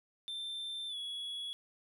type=tone with pitch glide; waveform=triangle; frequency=3565 to 3365 Hz; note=A7 to G#7; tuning=+22 to +22 cents; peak=-37 dBFS; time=0.28-1.53 s; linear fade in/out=0 ms; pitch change=-100 cents; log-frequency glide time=0.88-0.97 s; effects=none